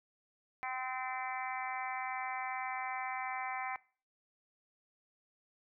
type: harmonic tone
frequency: 257.4 Hz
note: C4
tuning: 28 cents flat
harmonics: 3 / 4 / 5 / 6 / 7 / 8 / 9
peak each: -40 / -43 / -47 / -51 / -48 / -43 / -45 dBFS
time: 0.63-3.76 s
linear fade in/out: 0 ms
effects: noise-tail reverb RT60 0.4 s tail -21 dB re dry